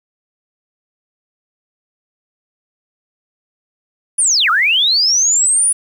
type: linear two-way sweep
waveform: sine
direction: down then up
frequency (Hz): 9880 to 1196 to 9880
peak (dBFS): -10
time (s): 4.18-5.73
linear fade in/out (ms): 10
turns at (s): 4.5
effects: 7-bit